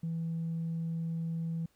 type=tone with tanh clipping; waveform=triangle; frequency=164.81 Hz; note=E3; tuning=in tune; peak=-32 dBFS; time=0.03-1.66 s; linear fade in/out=5 ms; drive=5 dB; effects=pink hiss -71 dBFS RMS until 1.75 s